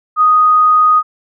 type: tone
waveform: sine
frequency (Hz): 1244.5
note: D#6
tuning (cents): 0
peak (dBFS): -6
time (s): 0.16-1.03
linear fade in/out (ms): 50
effects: none